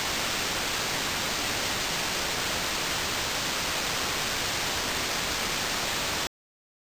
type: noise with sample-and-hold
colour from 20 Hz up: violet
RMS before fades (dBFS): -29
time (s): 0-6.27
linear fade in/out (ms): 0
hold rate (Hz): 11025
effects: resampled to 32000 Hz